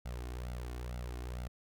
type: tone with flanger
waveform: sawtooth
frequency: 61 Hz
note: B1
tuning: 21 cents flat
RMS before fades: -41 dBFS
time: 0.05-1.48 s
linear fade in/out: 10 ms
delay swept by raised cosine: 1.4 to 2.8 ms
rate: 2.2 Hz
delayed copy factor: +0.7
effects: none